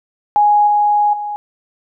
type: tone with level steps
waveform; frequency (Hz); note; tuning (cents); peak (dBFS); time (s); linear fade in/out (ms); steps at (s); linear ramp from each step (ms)
sine; 830.6; G#5; 0; -8 / -10 / -20; 0.36-1.36; 0; 0.67 / 1.13; 5
effects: none